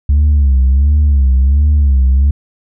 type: tone with vibrato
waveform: sine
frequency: 69.6 Hz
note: C#2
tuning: 8 cents sharp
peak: -4 dBFS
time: 0.09-2.31 s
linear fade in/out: 5 ms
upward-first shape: sine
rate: 1.4 Hz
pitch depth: 120 cents each way
effects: tanh soft clip ceiling -5 dBFS